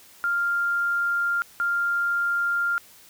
sine tone pair in turn, 1396.9 / 1396.9 Hz, F6 / F6, 0 / 0 cents, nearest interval unison, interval 0 cents, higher neither, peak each -21 dBFS, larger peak neither, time 0.24-1.42 / 1.6-2.78 s, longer neither, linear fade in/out 0 ms, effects white hiss -51 dBFS RMS until 3.09 s

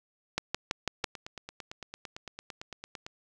two click trains, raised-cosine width 0.2 ms, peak -11 / -23 dBFS, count 5 / 19, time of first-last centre 0.38-1.042 / 1.04-3.065 s, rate 6.04 / 8.89 Hz, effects none

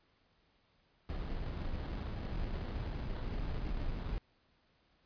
brown noise with sample-and-hold, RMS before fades -38 dBFS, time 1.09-4.18 s, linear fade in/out 0 ms, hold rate 2450 Hz, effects pink hiss -72 dBFS RMS until 5.05 s + resampled to 11025 Hz

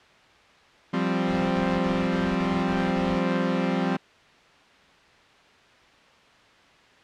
sawtooth chord, F suspended second, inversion none, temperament equal, 174.61 / 196 / 261.6 Hz, F3 / G3 / C4, 0 / 0 / 0 cents, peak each -23 dBFS, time 0.93-3.97 s, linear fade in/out 10 ms
pink noise bursts, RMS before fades -36 dBFS, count 7, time 1.28-3.19 s, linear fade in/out 2 ms, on 230 ms, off 50 ms
effects white hiss -54 dBFS RMS until 7.03 s + low-pass 3000 Hz 12 dB/octave

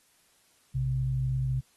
sine tone pair together, 58.24 / 130 Hz, A#1 / C3, -1 / -11 cents, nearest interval octave + major second, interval 1390 cents, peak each -34 / -26 dBFS, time 0.74-1.61 s, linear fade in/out 20 ms, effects white hiss -65 dBFS RMS until 1.76 s + AAC 32 kbps

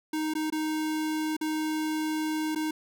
square tone with dropouts, 311.1 Hz, D#4, in tune, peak -28 dBFS, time 0.13-2.71 s, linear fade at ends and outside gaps 5 ms, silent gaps 0.338-0.351 / 0.502-0.523 / 1.367-1.411 / 2.55-2.558 s, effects none

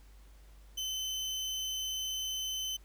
30% pulse tone, 3053 Hz, G7, 46 cents flat, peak -31 dBFS, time 0.77-2.77 s, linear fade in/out 10 ms, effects added 50 Hz sine -53 dBFS peak until 2.84 s + pink hiss -65 dBFS RMS until 2.84 s

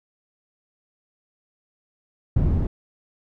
white low-pass noise, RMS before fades -20 dBFS, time 2.36-2.67 s, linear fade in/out 5 ms, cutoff 110 Hz, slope 12 dB/octave, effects none

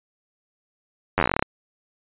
slowing click train, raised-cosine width 0.5 ms, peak -4 dBFS, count 14, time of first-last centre 1.18-1.425 s, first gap 10 ms, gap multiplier 1.1, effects resampled to 8000 Hz

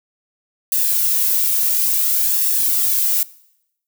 violet noise with flanger, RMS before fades -17 dBFS, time 0.72-3.23 s, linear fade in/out 2 ms, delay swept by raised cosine 1.1 to 2.2 ms, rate 0.58 Hz, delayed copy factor +0.55, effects noise-tail reverb RT60 0.8 s tail -21 dB re dry

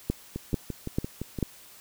two click trains, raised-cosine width 3 ms, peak -12 / -19 dBFS, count 4 / 7, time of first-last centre 0.1-1.427 / 0.36-1.387 s, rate 2.26 / 5.84 Hz, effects white hiss -51 dBFS RMS until 1.8 s

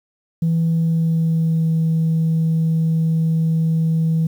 sine tone with pitch glide, 164.81 to 161.79 Hz, E3 to E3, 0 to -32 cents, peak -13 dBFS, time 0.42-4.27 s, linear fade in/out 5 ms, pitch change -32 cents, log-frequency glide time 0.6-1.69 s, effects tanh soft clip ceiling -12 dBFS + 8-bit

